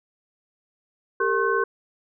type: tone cluster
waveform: sine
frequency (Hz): 396.9 / 456.8 / 1075 / 1521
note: G4 / A#4 / C6 / F#6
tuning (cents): +22 / -35 / +47 / +47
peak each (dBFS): -25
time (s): 1.2-1.64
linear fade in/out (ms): 5
effects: none